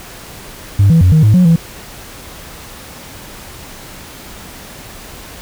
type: tone with pitch steps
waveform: sine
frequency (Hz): 99.8 / 164.2 / 90.6 / 156.9 / 106.9 / 181 / 166.2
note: G2 / E3 / F#2 / D#3 / A2 / F#3 / E3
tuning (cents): +32 / -6 / -36 / +15 / -49 / -38 / +15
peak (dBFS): -3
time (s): 0.79-1.56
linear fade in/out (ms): 5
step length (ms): 110
effects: tanh soft clip ceiling -3 dBFS + pink hiss -33 dBFS RMS until 5.41 s